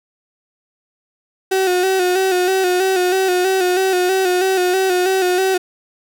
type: tone with vibrato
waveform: 35% pulse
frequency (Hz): 370.8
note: F#4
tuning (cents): +4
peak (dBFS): -12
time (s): 1.51-5.58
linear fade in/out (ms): 10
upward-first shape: square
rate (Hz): 3.1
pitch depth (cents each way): 45
effects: none